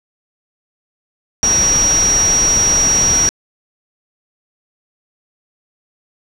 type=tone in noise; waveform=sine; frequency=5700 Hz; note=F8; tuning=34 cents sharp; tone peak=-10 dBFS; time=1.43-3.29 s; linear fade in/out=0 ms; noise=pink; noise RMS=-21 dBFS; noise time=1.43-3.29 s; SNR=+8 dB; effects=low-pass 9000 Hz 12 dB/octave